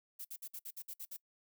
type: noise bursts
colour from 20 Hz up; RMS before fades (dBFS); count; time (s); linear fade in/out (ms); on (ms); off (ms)
violet; -45; 9; 0.19-1.169; 10; 59; 56
effects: noise-tail reverb RT60 0.1 s tail -23 dB re dry